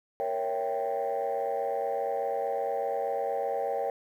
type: chord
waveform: sine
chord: A# diminished seventh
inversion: none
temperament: equal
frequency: 466.2 / 554.4 / 659.3 / 784 Hz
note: A#4 / C#5 / E5 / G5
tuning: 0 / 0 / 0 / 0 cents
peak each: -32 / -31 / -35 / -31 dBFS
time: 0.2-3.9 s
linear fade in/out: 0 ms
effects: tanh soft clip ceiling -22 dBFS + 10-bit